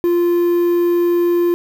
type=tone with quantisation; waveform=triangle; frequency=347.6 Hz; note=F4; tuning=8 cents flat; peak=-10 dBFS; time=0.04-1.54 s; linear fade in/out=0 ms; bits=6; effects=none